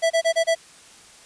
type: tone bursts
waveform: square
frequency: 659.3 Hz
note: E5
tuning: in tune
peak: -17 dBFS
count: 5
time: 0.02-0.552 s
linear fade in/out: 20 ms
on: 84 ms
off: 28 ms
effects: white hiss -48 dBFS RMS until 1.25 s + resampled to 22050 Hz